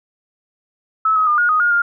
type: tone with pitch steps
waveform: sine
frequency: 1300 / 1270 / 1209 / 1434 / 1247 / 1427 / 1406 Hz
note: E6 / D#6 / D6 / F6 / D#6 / F6 / F6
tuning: -24 / +35 / +50 / +45 / +3 / +37 / +11 cents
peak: -12 dBFS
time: 1.05-1.82 s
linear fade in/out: 5 ms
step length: 110 ms
effects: none